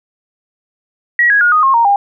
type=tone with pitch steps; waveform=sine; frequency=1915 / 1657.5 / 1434.6 / 1241.7 / 1074.8 / 930.2 / 805.2 Hz; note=A#6 / G#6 / F6 / D#6 / C6 / A#5 / G5; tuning=+46 / -4 / +46 / -4 / +46 / -4 / +46 cents; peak=-7 dBFS; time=1.19-1.96 s; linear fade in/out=2 ms; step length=110 ms; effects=none